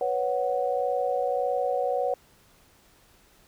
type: chord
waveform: sine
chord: B suspended second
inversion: none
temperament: just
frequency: 493.9 / 555.6 / 740.8 Hz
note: B4 / C#5 / F#5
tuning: 0 / +4 / +2 cents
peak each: -28 dBFS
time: 0.01-2.14 s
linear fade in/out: 2 ms
effects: pink hiss -59 dBFS RMS until 3.47 s